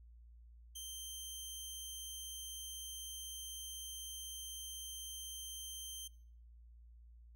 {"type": "tone", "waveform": "15% pulse", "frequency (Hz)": 3136, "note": "G7", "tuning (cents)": 0, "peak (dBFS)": -38, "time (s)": [0.75, 6.08], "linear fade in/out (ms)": 10, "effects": ["noise-tail reverb RT60 0.6 s tail -22 dB re dry", "added 58 Hz sine -56 dBFS peak until 7.35 s"]}